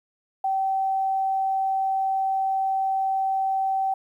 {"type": "tone", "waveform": "sine", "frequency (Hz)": 771, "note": "G5", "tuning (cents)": -29, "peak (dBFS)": -21, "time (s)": [0.44, 3.94], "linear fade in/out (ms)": 5, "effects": ["10-bit"]}